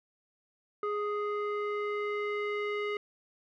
square tone with low-pass filter sweep, 415.3 Hz, G#4, in tune, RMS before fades -33 dBFS, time 0.83-2.97 s, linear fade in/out 2 ms, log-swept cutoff 1400 to 2400 Hz, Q 2.6, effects none

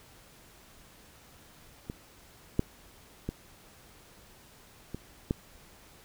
clicks, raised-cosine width 3 ms, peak -23 / -11 / -19 / -23 / -14 dBFS, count 5, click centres 1.899 / 2.594 / 3.29 / 4.946 / 5.309 s, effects pink hiss -56 dBFS RMS until 6.04 s

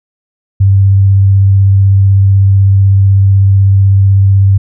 sine tone with vibrato, 97.8 Hz, G2, 4 cents flat, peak -3 dBFS, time 0.6-4.58 s, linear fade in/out 10 ms, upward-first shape sine, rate 16 Hz, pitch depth 13 cents each way, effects none

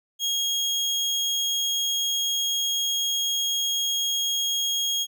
30% pulse tone, 3272 Hz, G#7, 26 cents flat, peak -20 dBFS, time 0.19-5.07 s, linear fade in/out 50 ms, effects none

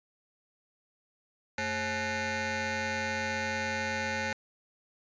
15% pulse ring-modulated tone, 315.7 Hz, D#4, 25 cents sharp, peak -21 dBFS, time 1.58-4.33 s, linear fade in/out 2 ms, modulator 1170 Hz, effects resampled to 16000 Hz

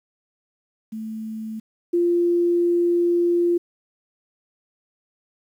sine tone pair in turn, 220 / 346.7 Hz, A3 / F4, 0 / -13 cents, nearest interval minor sixth, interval 787 cents, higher second, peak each -28 / -16 dBFS, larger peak second, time 0.92-1.6 / 1.93-3.58 s, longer second, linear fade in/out 10 ms, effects 9-bit

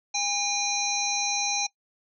harmonic tone with a mistuned harmonic, 810 Hz, G#5, 43 cents flat, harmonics 1 / 3 / 5 / 7 / 8, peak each -31 / -31 / -31 / -31 / -31 dBFS, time 0.14-1.67 s, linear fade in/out 10 ms, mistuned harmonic 8, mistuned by -46 cents, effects noise-tail reverb RT60 0.1 s tail -21 dB re dry

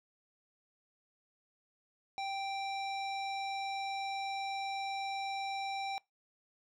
square tone with low-pass filter, 784 Hz, G5, in tune, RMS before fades -38 dBFS, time 2.18-5.98 s, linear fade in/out 0 ms, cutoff 4600 Hz, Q 1.5, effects noise-tail reverb RT60 0.2 s tail -23 dB re dry

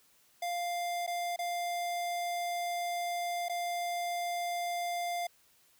square tone with dropouts, 698.5 Hz, F5, in tune, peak -33 dBFS, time 0.42-5.27 s, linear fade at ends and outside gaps 5 ms, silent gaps 1.066-1.075 / 1.362-1.389 / 3.485-3.495 s, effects white hiss -66 dBFS RMS until 5.79 s

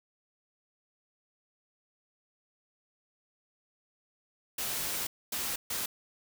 white noise bursts at uneven times, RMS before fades -34 dBFS, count 3, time 4.58-5.07 / 5.32-5.56 / 5.7-5.86 s, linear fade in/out 5 ms, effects none

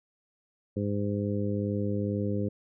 harmonic tone, 102.2 Hz, G#2, 27 cents flat, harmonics 1 / 2 / 3 / 4 / 5, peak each -31 / -31 / -35 / -36 / -36 dBFS, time 0.76-2.49 s, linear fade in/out 10 ms, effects none

